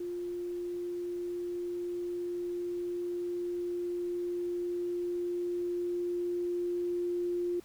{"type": "tone with level ramp", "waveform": "sine", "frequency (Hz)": 351.4, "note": "F4", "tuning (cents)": 11, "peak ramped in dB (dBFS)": [-34, -29], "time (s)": [0, 7.6], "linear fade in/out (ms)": 5, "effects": ["pink hiss -59 dBFS RMS until 7.64 s"]}